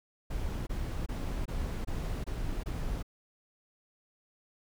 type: noise bursts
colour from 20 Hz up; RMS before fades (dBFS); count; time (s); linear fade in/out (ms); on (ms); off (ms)
brown; -34; 7; 0.3-3.028; 10; 370; 23
effects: none

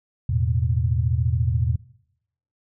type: chord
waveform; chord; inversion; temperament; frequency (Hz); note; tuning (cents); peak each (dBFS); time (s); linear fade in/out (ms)
sine; E suspended fourth; none; equal with one note detuned; 82.41 / 109.24 / 123.47; E2 / A2 / B2; 0 / -12 / 0; -23; 0.29-1.76; 5
effects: noise-tail reverb RT60 0.8 s tail -21 dB re dry

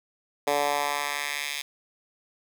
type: tone with high-pass filter sweep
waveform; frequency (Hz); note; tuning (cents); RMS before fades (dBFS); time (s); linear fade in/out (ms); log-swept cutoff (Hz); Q
10% pulse; 144.5; D3; -28; -28; 0.47-1.62; 5; 510 to 2900; 1.4
effects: none

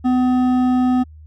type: tone with hard clipping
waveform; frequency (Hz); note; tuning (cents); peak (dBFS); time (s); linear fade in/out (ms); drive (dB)
sine; 252.3; B3; +37; -15; 0.04-1.04; 20; 9
effects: added 77 Hz sine -38 dBFS peak until 1.26 s

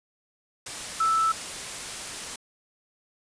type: tone in noise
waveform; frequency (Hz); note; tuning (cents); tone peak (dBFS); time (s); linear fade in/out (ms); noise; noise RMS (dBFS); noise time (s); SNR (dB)
sine; 1318.5; E6; 0; -20; 1-1.32; 5; white; -35; 0.66-2.36; +12
effects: resampled to 22050 Hz

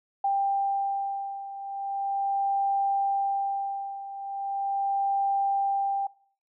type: beating tone pair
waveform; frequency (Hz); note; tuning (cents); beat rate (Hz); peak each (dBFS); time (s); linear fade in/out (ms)
sine; 791 / 791.39; G5 / G5; +15 / +16; 0.39; -26 / -30; 0.24-6.07; 5
effects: noise-tail reverb RT60 0.5 s tail -21 dB re dry

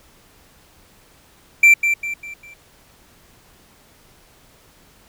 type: tone with echo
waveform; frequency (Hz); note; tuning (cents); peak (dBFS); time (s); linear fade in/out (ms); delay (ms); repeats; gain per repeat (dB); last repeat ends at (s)
triangle; 2349; D7; 0; -5; 1.63-1.74; 5; 200; 4; -8; 2.54
effects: pink hiss -52 dBFS RMS until 5.08 s

